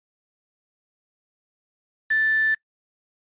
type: tone with quantisation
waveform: sine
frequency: 1760 Hz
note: A6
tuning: in tune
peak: -18 dBFS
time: 2.1-2.55 s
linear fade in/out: 10 ms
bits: 5
effects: noise-tail reverb RT60 0.1 s tail -24 dB re dry + resampled to 8000 Hz